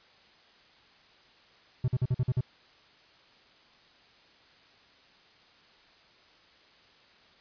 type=tone bursts; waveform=triangle; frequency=126.1 Hz; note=B2; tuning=36 cents sharp; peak=-21 dBFS; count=7; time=1.84-2.409 s; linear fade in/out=5 ms; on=41 ms; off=47 ms; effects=white hiss -59 dBFS RMS until 7.4 s + resampled to 11025 Hz